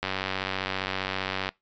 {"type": "click train", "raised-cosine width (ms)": 0.3, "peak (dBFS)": -12, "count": 140, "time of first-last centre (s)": [0.03, 1.49], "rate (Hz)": 95.2, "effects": ["noise-tail reverb RT60 0.2 s tail -24 dB re dry", "resampled to 16000 Hz"]}